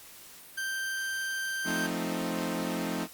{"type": "tone", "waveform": "40% pulse", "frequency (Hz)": 1568, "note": "G6", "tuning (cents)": 0, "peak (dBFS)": -30, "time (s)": [0.57, 1.87], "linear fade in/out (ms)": 10}
{"type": "chord", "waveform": "sawtooth", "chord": "F dominant seventh", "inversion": "none", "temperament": "equal", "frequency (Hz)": [174.61, 220, 261.6, 311.1], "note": ["F3", "A3", "C4", "Eb4"], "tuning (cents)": [0, 0, 0, 0], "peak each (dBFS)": -32, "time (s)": [1.64, 3.08], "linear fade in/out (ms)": 50}
{"effects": ["white hiss -50 dBFS RMS until 3.13 s", "Opus 48 kbps"]}